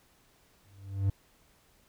triangle tone with exponential growth, 98 Hz, G2, in tune, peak -20 dBFS, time 0.65-1.1 s, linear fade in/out 5 ms, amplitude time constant 97 ms, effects pink hiss -65 dBFS RMS until 1.88 s

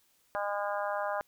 harmonic tone, 203.5 Hz, G#3, 35 cents flat, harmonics 3 / 4 / 5 / 6 / 7 / 8, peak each -34 / -36 / -38 / -40 / -41 / -42 dBFS, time 0.35-1.21 s, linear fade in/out 0 ms, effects white hiss -69 dBFS RMS until 1.27 s

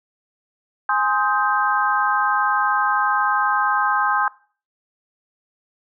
sine chord, Ab major seventh, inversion none, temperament equal with one note detuned, 830.6 / 1046.5 / 1259 / 1568 Hz, Ab5 / C6 / Eb6 / G6, 0 / 0 / +20 / 0 cents, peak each -22 dBFS, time 0.89-4.28 s, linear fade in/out 2 ms, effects noise-tail reverb RT60 0.4 s tail -20 dB re dry

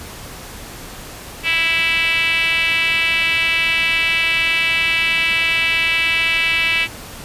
5% pulse tone with band-pass filter, 329.6 Hz, E4, in tune, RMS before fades -17 dBFS, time 1.43-6.88 s, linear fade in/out 50 ms, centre 2500 Hz, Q 4.7, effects pink hiss -34 dBFS RMS until 7.24 s + resampled to 32000 Hz

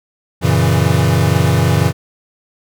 square chord, F# dominant seventh, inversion none, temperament equal, 92.5 / 116.54 / 138.59 / 164.81 Hz, F#2 / A#2 / C#3 / E3, 0 / 0 / 0 / 0 cents, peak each -17 dBFS, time 0.41-1.93 s, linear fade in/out 50 ms, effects none

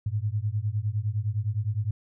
sine beating tone pair, 100.9 / 110.7 Hz, G#2 / A2, -49 / +11 cents, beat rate 9.8 Hz, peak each -28 dBFS, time 0.06-1.91 s, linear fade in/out 5 ms, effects none

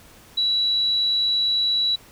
sine tone, 3923 Hz, B7, 12 cents flat, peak -18 dBFS, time 0.37-1.96 s, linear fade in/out 10 ms, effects pink hiss -49 dBFS RMS until 2.11 s

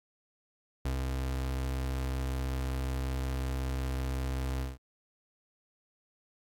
35% pulse tone with ADSR envelope, 65.41 Hz, C2, in tune, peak -27 dBFS, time 0.85-4.78 s, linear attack 5 ms, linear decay 100 ms, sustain -2 dB, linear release 170 ms, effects AAC 64 kbps

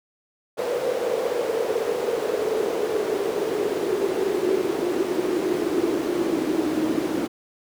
brown noise with high-pass filter sweep, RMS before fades -24 dBFS, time 0.57-7.28 s, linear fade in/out 20 ms, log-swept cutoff 500 to 310 Hz, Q 7.6, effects none

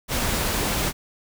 pink noise, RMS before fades -24 dBFS, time 0.08-0.93 s, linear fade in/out 50 ms, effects none

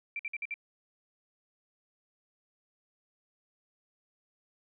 sine tone bursts, 2349 Hz, D7, in tune, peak -33 dBFS, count 5, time 0.16-0.541 s, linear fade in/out 2 ms, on 33 ms, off 54 ms, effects none

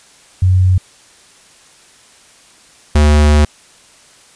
sine / square tone pair in turn, 92.5 / 74.57 Hz, F#2 / D2, 0 / +27 cents, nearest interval major third, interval 373 cents, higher first, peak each -7 dBFS, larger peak neither, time 0.42-0.78 / 2.95-3.45 s, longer second, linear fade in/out 5 ms, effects white hiss -45 dBFS RMS until 4.35 s + resampled to 22050 Hz

